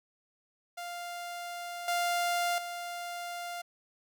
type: tone with level steps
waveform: sawtooth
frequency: 698.5 Hz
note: F5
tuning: in tune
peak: -34 / -24 / -33 dBFS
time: 0.77-3.62 s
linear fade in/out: 10 ms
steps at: 1.88 / 2.58 s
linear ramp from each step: 2 ms
effects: none